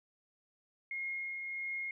sine tone with tremolo, 2147 Hz, C7, 44 cents sharp, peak -35 dBFS, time 0.91-1.91 s, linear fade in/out 2 ms, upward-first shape triangle, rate 1.5 Hz, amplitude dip 35%, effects none

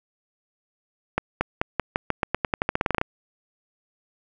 accelerating click train, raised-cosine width 0.5 ms, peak -6 dBFS, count 19, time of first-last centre 1.18-3.014 s, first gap 230 ms, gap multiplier 0.89, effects none

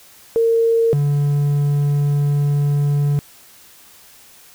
sine / triangle tone pair in turn, 457.8 / 144.2 Hz, A#4 / D3, -31 / -31 cents, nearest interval octave + minor sixth, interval 2000 cents, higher first, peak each -12 dBFS, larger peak neither, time 0.36-0.93 / 0.93-3.19 s, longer second, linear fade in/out 0 ms, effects white hiss -46 dBFS RMS until 4.54 s

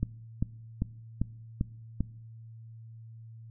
click train, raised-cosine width 5 ms, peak -15 dBFS, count 6, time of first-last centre 0.03-2.006 s, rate 2.53 Hz, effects noise-tail reverb RT60 0.8 s tail -22 dB re dry + added 113 Hz sine -45 dBFS peak until 3.5 s

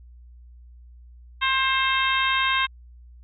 harmonic tone, 530 Hz, C5, 22 cents sharp, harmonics 2 / 3 / 4 / 5 / 6 / 7, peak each -24 / -26 / -27 / -28 / -29 / -29 dBFS, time 1.41-2.67 s, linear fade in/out 20 ms, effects added 60 Hz sine -44 dBFS peak until 3.23 s

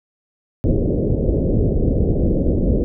pink low-pass noise, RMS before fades -17 dBFS, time 0.64-2.84 s, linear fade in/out 0 ms, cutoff 550 Hz, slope 48 dB/octave, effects none

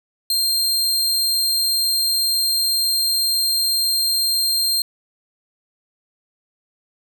sawtooth tone, 4186 Hz, C8, in tune, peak -14 dBFS, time 0.3-4.82 s, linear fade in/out 2 ms, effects none

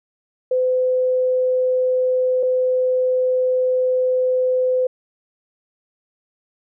sine tone pair in turn, 509 / 509 Hz, C5 / C5, -48 / -48 cents, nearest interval unison, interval 0 cents, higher neither, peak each -15 dBFS, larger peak neither, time 0.51-2.43 / 2.43-4.87 s, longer second, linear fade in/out 5 ms, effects none

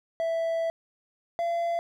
triangle tone pair in turn, 660 / 681.3 Hz, E5 / F5, +2 / -43 cents, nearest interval minor second, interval 55 cents, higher second, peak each -23 dBFS, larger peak neither, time 0.2-0.7 / 1.39-1.79 s, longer first, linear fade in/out 0 ms, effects none

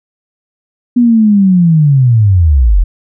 sine linear sweep, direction down, 246.9 to 38.7 Hz, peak -4 dBFS, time 0.96-2.84 s, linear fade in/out 10 ms, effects none

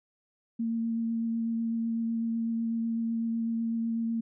sine tone with vibrato, 228.6 Hz, A#3, 34 cents flat, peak -27 dBFS, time 0.59-4.21 s, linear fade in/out 10 ms, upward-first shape triangle, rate 8 Hz, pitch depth 14 cents each way, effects none

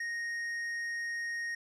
sine tone with tanh clipping, 1864.7 Hz, A#6, in tune, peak -35 dBFS, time 0-1.55 s, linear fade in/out 5 ms, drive 7 dB, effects none

